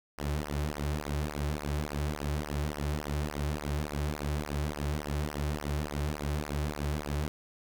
sawtooth tone with flanger, 73.9 Hz, D2, 11 cents sharp, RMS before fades -33 dBFS, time 0.18-7.28 s, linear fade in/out 0 ms, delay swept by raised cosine 0.26 to 4.36 ms, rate 3.5 Hz, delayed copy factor -0.9, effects none

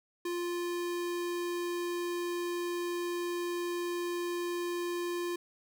square tone, 349.2 Hz, F4, in tune, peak -33 dBFS, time 0.25-5.36 s, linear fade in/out 5 ms, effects none

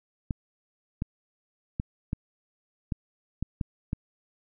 clicks, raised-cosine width 5 ms, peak -16 dBFS, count 8, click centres 0.308 / 1.021 / 1.799 / 2.131 / 2.922 / 3.426 / 3.612 / 3.931 s, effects none

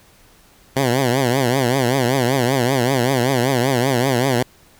10% pulse tone with vibrato, 128.1 Hz, C3, 36 cents flat, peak -7 dBFS, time 0.76-4.43 s, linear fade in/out 5 ms, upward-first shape triangle, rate 5.2 Hz, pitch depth 170 cents each way, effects pink hiss -51 dBFS RMS until 4.79 s

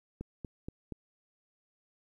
click train, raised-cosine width 3 ms, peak -26 dBFS, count 4, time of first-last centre 0.21-0.923 s, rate 4.21 Hz, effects 11-bit

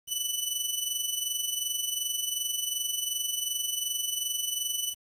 15% pulse tone with amplitude modulation, 2979 Hz, F#7, 11 cents sharp, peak -19 dBFS, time 0.07-4.95 s, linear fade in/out 50 ms, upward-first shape sine, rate 22.7 Hz, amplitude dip 60%, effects 9-bit

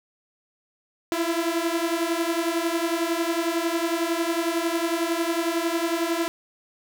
sawtooth beating tone pair, 329.6 / 340.6 Hz, E4 / F4, 0 / -43 cents, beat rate 11 Hz, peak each -22 dBFS, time 1.12-6.28 s, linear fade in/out 0 ms, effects none

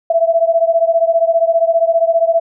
sine beating tone pair, 659.3 / 674.3 Hz, E5 / E5, 0 / +39 cents, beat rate 15 Hz, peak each -12 / -14 dBFS, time 0.1-2.4 s, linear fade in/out 5 ms, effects none

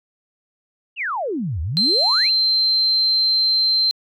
sine exponential two-way sweep, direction down then up, 2960 to 72.9 to 2960 Hz, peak -21 dBFS, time 0.96-2.31 s, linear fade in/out 50 ms, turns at 1.61 s
sine tone, 4120 Hz, C8, 28 cents flat, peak -14 dBFS, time 1.77-3.91 s, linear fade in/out 0 ms
effects tanh soft clip ceiling -7 dBFS

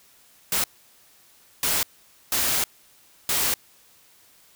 white noise bursts at uneven times, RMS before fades -23 dBFS, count 4, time 0.52-0.64 / 1.63-1.83 / 2.32-2.64 / 3.29-3.54 s, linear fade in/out 2 ms, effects white hiss -56 dBFS RMS until 4.55 s

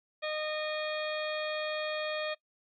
harmonic tone with a mistuned harmonic, 614 Hz, D#5, 23 cents flat, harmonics 1 / 2 / 3 / 4 / 5 / 6 / 7, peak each -34 / -42 / -41 / -39 / -44 / -47 / -46 dBFS, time 0.22-2.35 s, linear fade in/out 20 ms, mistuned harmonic 5, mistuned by +120 cents, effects noise-tail reverb RT60 0.1 s tail -19 dB re dry

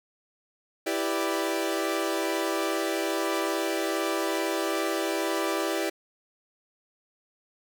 sawtooth chord, E minor seventh, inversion none, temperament equal, 329.6 / 392 / 493.9 / 587.3 Hz, E4 / G4 / B4 / D5, 0 / 0 / 0 / 0 cents, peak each -26 / -27 / -32 / -28 dBFS, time 0.86-5.9 s, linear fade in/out 10 ms, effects none

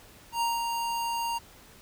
square tone with ADSR envelope, 932.3 Hz, A#5, in tune, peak -25 dBFS, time 0.32-1.39 s, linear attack 91 ms, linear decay 180 ms, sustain -4 dB, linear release 18 ms, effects pink hiss -53 dBFS RMS until 1.81 s

